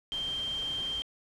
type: tone in noise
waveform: sine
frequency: 3160 Hz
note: G7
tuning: 13 cents sharp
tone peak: -31 dBFS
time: 0.12-1.02 s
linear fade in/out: 0 ms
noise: pink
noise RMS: -45 dBFS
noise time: 0.12-1.02 s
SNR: +11 dB
effects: low-pass 8000 Hz 12 dB/octave